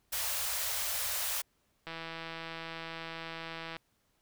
white band-stop noise, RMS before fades -34 dBFS, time 0.12-1.42 s, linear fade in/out 10 ms, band 110 to 510 Hz, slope 48 dB/octave
click train, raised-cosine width 0.3 ms, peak -25 dBFS, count 312, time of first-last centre 1.87-3.766 s, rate 164 Hz
effects pink hiss -74 dBFS RMS until 4.21 s

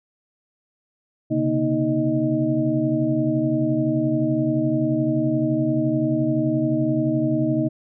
sine tone cluster, 129 / 140.6 / 238.7 / 312.7 / 623 Hz, C3 / C#3 / A#3 / D#4 / D#5, -24 / +25 / +41 / +9 / +2 cents, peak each -27 / -27 / -25 / -21 / -27 dBFS, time 1.3-7.69 s, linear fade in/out 20 ms, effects none

